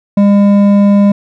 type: tone with hard clipping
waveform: sine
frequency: 202 Hz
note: G#3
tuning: 48 cents flat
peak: -6 dBFS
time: 0.17-1.12 s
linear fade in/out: 5 ms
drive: 8 dB
effects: none